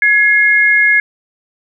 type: tone pair together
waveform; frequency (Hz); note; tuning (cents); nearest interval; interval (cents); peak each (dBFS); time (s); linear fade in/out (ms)
sine; 1679.3 / 2144; G#6 / C7; +19 / +42; major third; 423; -10; 0.02-1; 2
effects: none